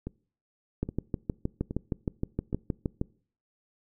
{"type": "two click trains", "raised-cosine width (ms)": 3, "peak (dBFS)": [-21, -15], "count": [4, 15], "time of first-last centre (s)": [[0.07, 2.529], [0.83, 3.014]], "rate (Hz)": [1.22, 6.41], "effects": ["noise-tail reverb RT60 0.5 s tail -24 dB re dry"]}